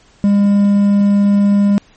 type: tone with quantisation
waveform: triangle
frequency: 202.1 Hz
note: G#3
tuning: 47 cents flat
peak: -6 dBFS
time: 0.24-1.78 s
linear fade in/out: 0 ms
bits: 6
effects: pink hiss -49 dBFS RMS until 1.96 s + MP3 32 kbps